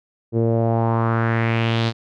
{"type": "tone with low-pass filter sweep", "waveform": "sawtooth", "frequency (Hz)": 114.5, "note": "A#2", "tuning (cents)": -31, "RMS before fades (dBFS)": -19, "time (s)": [0.32, 1.93], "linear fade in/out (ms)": 50, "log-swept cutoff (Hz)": [400, 4300], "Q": 2.9, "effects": []}